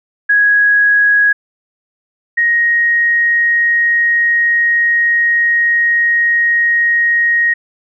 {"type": "tone pair in turn", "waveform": "sine", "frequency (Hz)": [1661.2, 1876.6], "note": ["G#6", "A#6"], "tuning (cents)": [0, 11], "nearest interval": "major second", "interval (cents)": 211, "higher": "second", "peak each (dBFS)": [-7, -9], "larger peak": "first", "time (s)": [[0.29, 1.33], [2.37, 7.54]], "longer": "second", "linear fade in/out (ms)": 10, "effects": []}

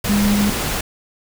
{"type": "tone in noise", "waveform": "sine", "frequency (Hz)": 205.1, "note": "G#3", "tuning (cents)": -21, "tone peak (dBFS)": -14, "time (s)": [0.09, 0.5], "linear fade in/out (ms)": 5, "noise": "pink", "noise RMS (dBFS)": -22, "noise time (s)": [0.04, 0.81], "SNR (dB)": 5, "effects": []}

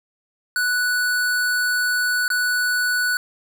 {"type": "tone with dropouts", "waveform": "square", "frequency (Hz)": 1480, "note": "F#6", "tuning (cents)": 0, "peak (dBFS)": -19, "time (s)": [0.56, 3.17], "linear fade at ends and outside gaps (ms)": 1, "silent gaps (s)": [2.28, 2.302], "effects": []}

